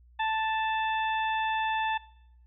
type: harmonic tone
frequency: 880 Hz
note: A5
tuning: in tune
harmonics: 1 / 2 / 3 / 4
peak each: -27 / -33 / -37 / -39 dBFS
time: 0.19-1.98 s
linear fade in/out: 10 ms
effects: noise-tail reverb RT60 0.8 s tail -22 dB re dry + added 60 Hz sine -54 dBFS peak until 2.46 s